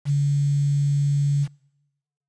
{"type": "tone with quantisation", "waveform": "sine", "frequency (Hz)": 142.6, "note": "C#3", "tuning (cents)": 49, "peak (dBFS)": -17, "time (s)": [0.05, 1.48], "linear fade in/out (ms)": 50, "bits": 7, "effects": ["noise-tail reverb RT60 1.0 s tail -26 dB re dry", "resampled to 22050 Hz"]}